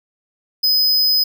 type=tone; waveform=square; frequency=5030 Hz; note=D#8; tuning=18 cents sharp; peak=-13 dBFS; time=0.63-1.24 s; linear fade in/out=10 ms; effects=none